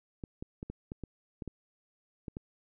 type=clicks; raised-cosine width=3 ms; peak=-26 dBFS; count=10; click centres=0.238 / 0.425 / 0.629 / 0.7 / 0.919 / 1.037 / 1.422 / 1.477 / 2.282 / 2.369 s; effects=none